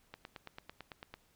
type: click train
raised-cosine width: 0.3 ms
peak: -29 dBFS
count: 10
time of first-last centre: 0.14-1.14 s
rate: 9 Hz
effects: pink hiss -70 dBFS RMS until 1.35 s